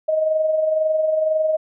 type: tone with amplitude modulation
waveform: sine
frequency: 627 Hz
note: D#5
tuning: 13 cents sharp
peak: -14 dBFS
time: 0.08-1.57 s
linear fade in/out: 10 ms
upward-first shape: sine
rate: 22 Hz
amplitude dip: 45%
effects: none